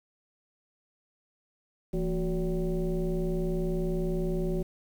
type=tone with frequency modulation; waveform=sine; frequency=170 Hz; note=F3; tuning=46 cents flat; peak=-26 dBFS; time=1.93-4.63 s; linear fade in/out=10 ms; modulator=200 Hz; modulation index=1.4; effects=9-bit